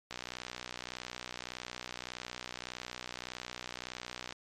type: click train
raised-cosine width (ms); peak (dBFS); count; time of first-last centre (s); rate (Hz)
0.2; -22; 261; 0.11-4.324; 61.7
effects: MP3 64 kbps